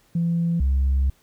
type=tone pair in turn; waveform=sine; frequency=169 / 67.22 Hz; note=E3 / C2; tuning=+43 / +47 cents; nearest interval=octave + major third; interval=1596 cents; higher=first; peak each=-18 / -15 dBFS; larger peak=second; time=0.15-0.6 / 0.6-1.1 s; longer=second; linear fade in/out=5 ms; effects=tanh soft clip ceiling -15 dBFS + pink hiss -60 dBFS RMS until 1.22 s